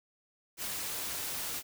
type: noise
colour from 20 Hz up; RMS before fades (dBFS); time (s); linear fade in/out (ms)
white; -37; 0.57-1.63; 50
effects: none